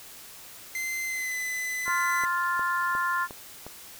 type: tone with pitch glide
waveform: 45% pulse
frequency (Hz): 2072 to 2012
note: C7 to B6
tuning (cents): -17 to +32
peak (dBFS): -29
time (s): 0.75-2.25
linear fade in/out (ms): 2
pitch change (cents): -51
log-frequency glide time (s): 1.05-1.35
type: harmonic tone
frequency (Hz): 350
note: F4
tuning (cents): +4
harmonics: 3 / 4 / 5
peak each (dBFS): -27 / -29 / -31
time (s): 1.85-3.28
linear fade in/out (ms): 50
type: click train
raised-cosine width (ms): 1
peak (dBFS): -25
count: 6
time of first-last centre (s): 1.88-3.666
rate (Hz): 2.8
effects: white hiss -46 dBFS RMS until 3.99 s